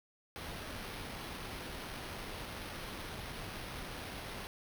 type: noise with sample-and-hold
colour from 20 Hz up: pink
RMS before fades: -44 dBFS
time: 0.36-4.47 s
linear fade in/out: 0 ms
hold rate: 7350 Hz
effects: none